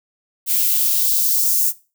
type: noise with high-pass filter sweep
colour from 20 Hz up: violet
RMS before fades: -17 dBFS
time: 0.46-1.73 s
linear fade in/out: 50 ms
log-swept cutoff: 2200 to 6700 Hz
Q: 1.4
effects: noise-tail reverb RT60 0.3 s tail -18 dB re dry